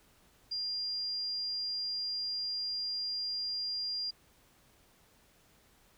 sine tone, 4800 Hz, D8, 37 cents sharp, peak -33 dBFS, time 0.51-4.11 s, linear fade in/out 10 ms, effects pink hiss -65 dBFS RMS until 5.97 s

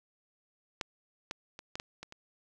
clicks, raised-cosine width 0.2 ms, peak -16 / -19 / -27 / -21 / -20 / -26 / -30 dBFS, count 7, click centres 0.812 / 1.311 / 1.591 / 1.755 / 1.799 / 2.03 / 2.124 s, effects none

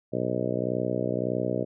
harmonic tone, 61.74 Hz, B1, in tune, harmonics 2 / 3 / 4 / 5 / 6 / 7 / 8 / 9 / 10, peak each -34 / -34 / -34 / -34 / -34 / -34 / -34 / -34 / -34 dBFS, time 0.12-1.65 s, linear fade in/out 20 ms, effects none

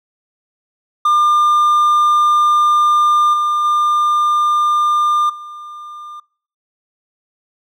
triangle tone with level steps, 1200 Hz, D6, 37 cents sharp, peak -8 / -12 / -10 / -28 dBFS, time 1.05-6.2 s, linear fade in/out 5 ms, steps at 3.33 / 3.64 / 5.29 s, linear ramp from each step 10 ms, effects noise-tail reverb RT60 0.5 s tail -24 dB re dry

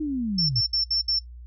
sine linear sweep, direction down, 314.9 to 103.83 Hz, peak -24 dBFS, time 0-0.61 s, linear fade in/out 10 ms
sine tone bursts, 5390 Hz, E8, 38 cents sharp, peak -21 dBFS, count 5, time 0.38-1.19 s, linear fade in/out 5 ms, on 110 ms, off 65 ms
effects noise-tail reverb RT60 0.1 s tail -19 dB re dry + added 60 Hz sine -39 dBFS peak until 1.46 s

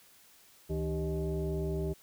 sine tone with frequency modulation, 160 Hz, D#3, 49 cents sharp, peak -30 dBFS, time 0.69-1.94 s, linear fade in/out 20 ms, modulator 231 Hz, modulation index 1.4, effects white hiss -60 dBFS RMS until 2.02 s

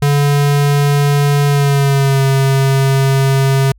square tone with pitch glide, 143.5 to 135.6 Hz, D3 to C#3, -40 to -38 cents, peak -10 dBFS, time 0.02-3.72 s, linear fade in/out 5 ms, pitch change -98 cents, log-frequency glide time 1.47-2.23 s, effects added 50 Hz sine -43 dBFS peak until 3.78 s

